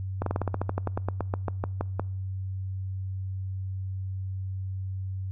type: slowing click train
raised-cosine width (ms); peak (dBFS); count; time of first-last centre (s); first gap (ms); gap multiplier
1; -14; 19; 0.22-1.996; 43; 1.09
effects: noise-tail reverb RT60 0.7 s tail -25 dB re dry + added 95 Hz sine -30 dBFS peak until 5.31 s